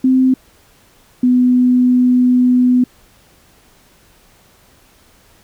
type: tone pair in turn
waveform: sine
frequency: 259.4 / 249.6 Hz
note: C4 / B3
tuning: -15 / +19 cents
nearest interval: minor second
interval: 66 cents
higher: first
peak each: -8 dBFS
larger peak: neither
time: 0.04-0.34 / 1.23-2.84 s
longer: second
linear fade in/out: 5 ms
effects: pink hiss -50 dBFS RMS until 5.43 s